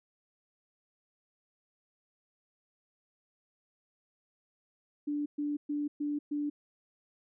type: tone bursts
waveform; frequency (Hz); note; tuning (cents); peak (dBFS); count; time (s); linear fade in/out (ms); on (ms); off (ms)
sine; 292.9; D4; -5; -30; 5; 5.07-6.5; 10; 190; 120
effects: none